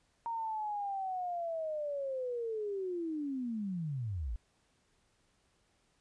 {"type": "linear sweep", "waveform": "sine", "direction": "down", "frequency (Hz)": [932.3, 47.71], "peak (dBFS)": -34, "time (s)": [0.26, 4.36], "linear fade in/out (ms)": 0, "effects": ["pink hiss -73 dBFS RMS until 6 s", "resampled to 22050 Hz"]}